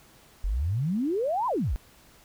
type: exponential two-way sweep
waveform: sine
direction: up then down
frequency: 41.93 to 1055 to 41.93 Hz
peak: -24 dBFS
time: 0.44-1.76 s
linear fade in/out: 0 ms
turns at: 1.47 s
effects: pink hiss -56 dBFS RMS until 2.24 s